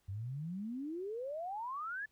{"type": "exponential sweep", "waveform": "sine", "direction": "up", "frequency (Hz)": [92.5, 1759], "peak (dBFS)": -38, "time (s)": [0.08, 2.06], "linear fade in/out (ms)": 10, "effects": ["pink hiss -75 dBFS RMS until 2.11 s"]}